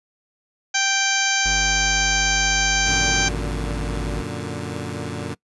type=harmonic tone; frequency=784 Hz; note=G5; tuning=in tune; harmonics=1 / 2 / 3 / 4 / 5 / 6 / 7 / 8 / 9; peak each=-27 / -23 / -25 / -27 / -31 / -29 / -32 / -24 / -34 dBFS; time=0.74-3.29 s; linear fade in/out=10 ms
type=tone; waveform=square; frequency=52.7 Hz; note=G#1; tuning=26 cents sharp; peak=-26 dBFS; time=1.45-4.22 s; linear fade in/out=10 ms
type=chord; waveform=15% pulse; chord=Gb augmented; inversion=none; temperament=equal; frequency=92.5 / 116.54 / 146.83 Hz; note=Gb2 / Bb2 / D3; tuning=0 / 0 / 0 cents; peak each=-25 dBFS; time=2.85-5.35 s; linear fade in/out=20 ms
effects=noise-tail reverb RT60 0.1 s tail -23 dB re dry + resampled to 24000 Hz